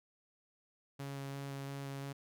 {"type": "tone with vibrato", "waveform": "sawtooth", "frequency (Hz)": 138.5, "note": "C#3", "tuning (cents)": -1, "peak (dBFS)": -37, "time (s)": [0.99, 2.13], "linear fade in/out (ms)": 10, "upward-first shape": "square", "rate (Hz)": 2.9, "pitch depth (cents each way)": 8, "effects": []}